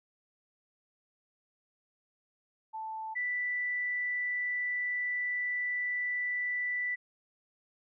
sine tone pair in turn, 880 / 1975.5 Hz, A5 / B6, 0 / 0 cents, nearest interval octave + major second, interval 1400 cents, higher second, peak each -36 / -30 dBFS, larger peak second, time 2.73-3.15 / 3.15-6.96 s, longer second, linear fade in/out 20 ms, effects none

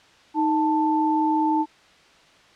sine tone pair together, 312.2 / 883 Hz, D#4 / A5, +6 / +6 cents, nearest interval octave + tritone, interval 1800 cents, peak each -21 dBFS, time 0.34-1.66 s, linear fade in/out 50 ms, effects white hiss -53 dBFS RMS until 2.55 s + low-pass 4000 Hz 12 dB/octave

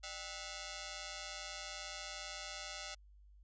5% pulse ring-modulated tone, 692 Hz, F5, 16 cents flat, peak -29 dBFS, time 0.03-2.95 s, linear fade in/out 10 ms, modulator 88.8 Hz, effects added 50 Hz sine -58 dBFS peak until 3.43 s + resampled to 16000 Hz

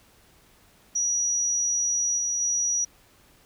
sine tone with level steps, 5810 Hz, F#8, 32 cents flat, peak -22 / -24 / -22 dBFS, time 0.95-2.85 s, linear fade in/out 10 ms, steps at 2.17 / 2.4 s, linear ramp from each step 20 ms, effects pink hiss -58 dBFS RMS until 3.45 s

